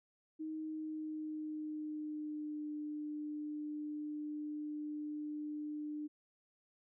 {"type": "tone with pitch glide", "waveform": "sine", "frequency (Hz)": [313.5, 299.7], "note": ["D#4", "D4"], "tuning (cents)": [13, 35], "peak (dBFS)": -39, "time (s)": [0.39, 6.08], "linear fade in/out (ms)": 20, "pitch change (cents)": -78, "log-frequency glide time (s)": [0.53, 2.71], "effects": []}